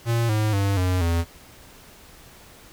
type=tone with pitch steps; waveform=square; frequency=116.54 / 107.49 / 99.14 / 91.44 / 84.33 Hz; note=A#2 / A2 / G2 / F#2 / E2; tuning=0 / -40 / +20 / -20 / +40 cents; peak=-20 dBFS; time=0.05-1.25 s; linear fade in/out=50 ms; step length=240 ms; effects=pink hiss -48 dBFS RMS until 2.72 s